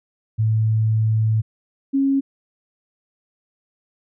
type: tone pair in turn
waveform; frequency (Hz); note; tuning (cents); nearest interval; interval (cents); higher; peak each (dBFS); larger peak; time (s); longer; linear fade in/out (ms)
sine; 110 / 273.5; A2 / C#4; 0 / -23; octave + major third; 1577; second; -15; neither; 0.38-1.42 / 1.93-2.21; first; 20
effects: none